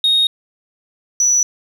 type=tone pair in turn; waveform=sine; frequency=3729 / 5919 Hz; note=A#7 / F#8; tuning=0 / 0 cents; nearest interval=minor sixth; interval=800 cents; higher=second; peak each=-9 dBFS; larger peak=neither; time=0.04-0.27 / 1.2-1.43 s; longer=neither; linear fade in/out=2 ms; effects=tanh soft clip ceiling -9 dBFS + 8-bit